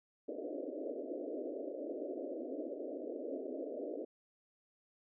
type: band-pass noise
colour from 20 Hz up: pink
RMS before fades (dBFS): -42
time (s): 0.28-4.05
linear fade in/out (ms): 5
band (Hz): 260 to 640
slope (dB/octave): 96
effects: none